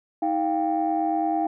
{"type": "tone cluster", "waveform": "sine", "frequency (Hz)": [317.9, 700, 789], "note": ["D#4", "F5", "G5"], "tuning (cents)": [37, 4, 11], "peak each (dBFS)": -25, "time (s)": [0.22, 1.47], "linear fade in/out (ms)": 5, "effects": ["tanh soft clip ceiling -13 dBFS"]}